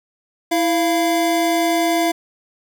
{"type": "tone pair together", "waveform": "square", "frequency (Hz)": [329.3, 689.5], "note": ["E4", "F5"], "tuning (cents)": [-2, -22], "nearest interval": "octave + minor second", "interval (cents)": 1280, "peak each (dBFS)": -19, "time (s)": [0.51, 2.12], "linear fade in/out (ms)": 10, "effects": []}